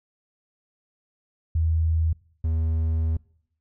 sine / triangle tone pair in turn, 80.8 / 80.37 Hz, E2 / E2, -34 / -43 cents, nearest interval unison, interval 9 cents, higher first, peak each -19 dBFS, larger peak neither, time 1.55-2.13 / 2.44-3.17 s, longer second, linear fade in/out 5 ms, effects noise-tail reverb RT60 0.7 s tail -24 dB re dry

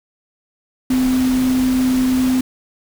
sine tone in noise, 256.5 Hz, C4, 34 cents flat, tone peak -13 dBFS, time 0.9-2.41 s, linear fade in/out 5 ms, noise pink, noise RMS -28 dBFS, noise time 0.9-2.41 s, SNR +12 dB, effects none

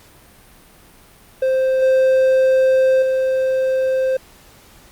triangle tone with level steps, 523.3 Hz, C5, in tune, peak -12 / -9 / -13 dBFS, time 1.42-4.17 s, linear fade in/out 5 ms, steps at 1.82 / 3.02 s, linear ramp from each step 5 ms, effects pink hiss -47 dBFS RMS until 4.91 s + Opus 48 kbps

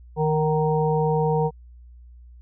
harmonic tone with a mistuned harmonic, 155.2 Hz, D#3, 4 cents flat, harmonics 1 / 3 / 5 / 6, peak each -22 / -22 / -28 / -28 dBFS, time 0.16-1.51 s, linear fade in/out 50 ms, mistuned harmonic 5, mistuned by -27 cents, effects added 60 Hz sine -43 dBFS peak until 2.41 s

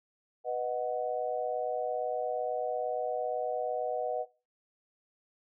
sine chord, B major, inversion none, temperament equal, 493.9 / 622.3 / 740 Hz, B4 / D#5 / F#5, 0 / 0 / 0 cents, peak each -34 dBFS, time 0.44-4.26 s, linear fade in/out 50 ms, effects noise-tail reverb RT60 0.3 s tail -19 dB re dry

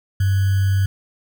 sine tone with sample-and-hold, 96.8 Hz, G2, 21 cents flat, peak -14 dBFS, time 0.2-0.86 s, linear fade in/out 5 ms, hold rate 1575 Hz, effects none

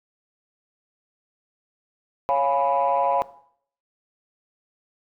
sine chord, C# dominant seventh, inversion none, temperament equal, 554.4 / 698.5 / 830.6 / 987.8 Hz, C#5 / E#5 / G#5 / B5, 0 / 0 / 0 / 0 cents, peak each -23 dBFS, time 2.29-3.22 s, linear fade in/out 0 ms, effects noise-tail reverb RT60 0.6 s tail -17 dB re dry + tanh soft clip ceiling -12 dBFS

